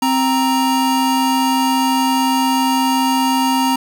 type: tone pair together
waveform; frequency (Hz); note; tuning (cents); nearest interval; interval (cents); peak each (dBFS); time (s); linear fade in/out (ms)
square; 262.3 / 936; C4 / A#5; +4 / +7; octave + minor seventh; 2203; -17; 0.02-3.76; 5
effects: none